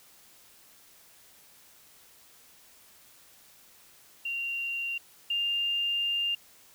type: tone pair in turn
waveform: sine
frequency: 2767 / 2801 Hz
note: F7 / F7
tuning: -17 / +4 cents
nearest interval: unison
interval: 21 cents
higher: second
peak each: -30 / -26 dBFS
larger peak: second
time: 4.25-4.98 / 5.3-6.35 s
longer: second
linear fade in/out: 5 ms
effects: white hiss -57 dBFS RMS until 6.74 s